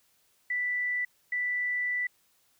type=tone pair in turn; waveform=sine; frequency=1975.5 / 1975.5 Hz; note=B6 / B6; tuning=0 / 0 cents; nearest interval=unison; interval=0 cents; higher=neither; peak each=-27 dBFS; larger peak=neither; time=0.5-1.05 / 1.32-2.07 s; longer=second; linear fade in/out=5 ms; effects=white hiss -68 dBFS RMS until 2.59 s